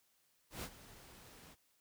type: noise with ADSR envelope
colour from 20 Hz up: pink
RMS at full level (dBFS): -43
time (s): 0.5-1.56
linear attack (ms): 130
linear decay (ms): 61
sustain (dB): -15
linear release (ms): 42
effects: white hiss -75 dBFS RMS until 1.8 s